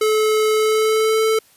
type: tone with pitch glide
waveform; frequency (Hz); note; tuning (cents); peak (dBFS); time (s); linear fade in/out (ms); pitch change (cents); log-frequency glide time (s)
square; 432.1 to 440.2; A4 to A4; -31 to +1; -15; 0.01-1.39; 5; +32; 0.53-1.22
effects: white hiss -53 dBFS RMS until 1.56 s + resampled to 32000 Hz